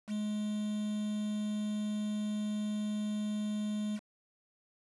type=tone with quantisation; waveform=triangle; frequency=210.7 Hz; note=G#3; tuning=25 cents sharp; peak=-30 dBFS; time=0.07-4 s; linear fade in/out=50 ms; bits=8; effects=resampled to 24000 Hz